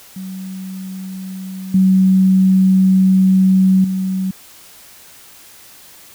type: tone with level steps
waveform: sine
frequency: 188.8 Hz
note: F#3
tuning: 35 cents sharp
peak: -25 / -8 / -16 dBFS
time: 0.16-4.31 s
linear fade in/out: 5 ms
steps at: 1.74 / 3.84 s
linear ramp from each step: 5 ms
effects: white hiss -42 dBFS RMS until 6.14 s